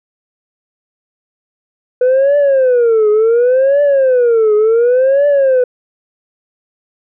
sine tone with vibrato, 493.9 Hz, B4, in tune, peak -5 dBFS, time 2.01-5.64 s, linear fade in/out 5 ms, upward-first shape triangle, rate 0.69 Hz, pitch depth 290 cents each way, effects tanh soft clip ceiling -6 dBFS

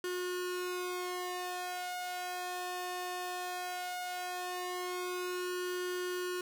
sawtooth tone with flanger, 360.9 Hz, F#4, 43 cents flat, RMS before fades -38 dBFS, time 0.04-6.41 s, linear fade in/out 2 ms, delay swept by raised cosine 0.65 to 1.65 ms, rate 0.17 Hz, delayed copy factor +0.95, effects none

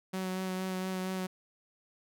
sawtooth tone with vibrato, 186.7 Hz, F#3, 16 cents sharp, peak -29 dBFS, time 0.13-1.27 s, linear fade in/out 10 ms, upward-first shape sine, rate 4.3 Hz, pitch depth 15 cents each way, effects none

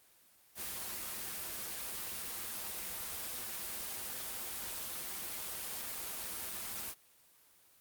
white noise with comb filter, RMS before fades -41 dBFS, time 0.55-6.95 s, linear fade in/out 50 ms, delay 7 ms, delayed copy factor -0.55, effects white hiss -65 dBFS RMS until 7.8 s + Opus 24 kbps

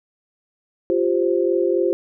sine chord, F suspended second, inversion none, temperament just, 349.2 / 392.9 / 523.8 Hz, F4 / G4 / C5, 0 / +4 / +2 cents, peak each -19 / -21 / -22 dBFS, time 0.9-1.93 s, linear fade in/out 0 ms, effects none

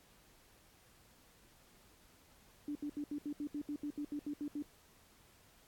sine tone bursts, 293 Hz, D4, 4 cents flat, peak -37 dBFS, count 14, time 2.68-4.624 s, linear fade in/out 2 ms, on 72 ms, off 72 ms, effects pink hiss -65 dBFS RMS until 5.67 s + AAC 64 kbps

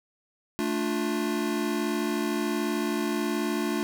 square chord, D minor, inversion second, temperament just, 220.2 / 293.7 / 352.4 Hz, A3 / D4 / F4, +2 / 0 / +16 cents, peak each -31 dBFS, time 0.59-3.83 s, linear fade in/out 0 ms, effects none

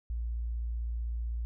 sine tone, 57.9 Hz, A#1, 11 cents flat, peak -31 dBFS, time 0.1-1.45 s, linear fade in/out 0 ms, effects none

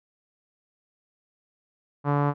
sawtooth tone with low-pass filter, 144.2 Hz, D3, 31 cents flat, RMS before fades -23 dBFS, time 2.04-2.34 s, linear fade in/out 50 ms, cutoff 1100 Hz, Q 2.4, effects none

